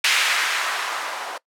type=noise with low-pass filter sweep; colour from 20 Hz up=violet; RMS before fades=-23 dBFS; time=0.04-1.38 s; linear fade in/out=5 ms; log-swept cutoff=2400 to 790 Hz; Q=1.3; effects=noise-tail reverb RT60 0.1 s tail -22 dB re dry + high-pass 400 Hz 12 dB/octave